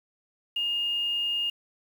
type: tone with quantisation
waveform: sine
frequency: 2835 Hz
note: F7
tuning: 25 cents sharp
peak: -25 dBFS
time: 0.56-1.5 s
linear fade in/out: 5 ms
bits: 8
effects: none